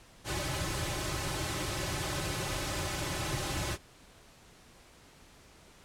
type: noise with comb filter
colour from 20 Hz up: pink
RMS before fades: -34 dBFS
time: 0.24-3.78 s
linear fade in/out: 50 ms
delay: 4.3 ms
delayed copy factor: -0.85
effects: pink hiss -57 dBFS RMS until 5.84 s + low-pass 10000 Hz 12 dB/octave